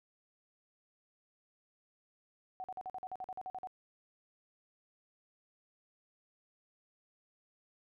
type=tone bursts; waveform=sine; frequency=749 Hz; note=F#5; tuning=21 cents sharp; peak=-39 dBFS; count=13; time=2.6-3.672 s; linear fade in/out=0 ms; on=40 ms; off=46 ms; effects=none